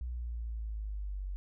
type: linear sweep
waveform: sine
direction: down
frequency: 61.7 to 46.25 Hz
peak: -35 dBFS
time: 0.01-1.36 s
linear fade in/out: 0 ms
effects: none